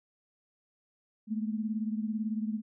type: beating tone pair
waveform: sine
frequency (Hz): 214 / 232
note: A3 / A#3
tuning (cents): -48 / -8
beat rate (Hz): 18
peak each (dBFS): -31 / -36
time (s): 1.27-2.62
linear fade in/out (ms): 50
effects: none